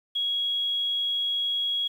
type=tone; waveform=sine; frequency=3317 Hz; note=G#7; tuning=3 cents flat; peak=-24 dBFS; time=0.15-1.88 s; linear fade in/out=10 ms; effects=9-bit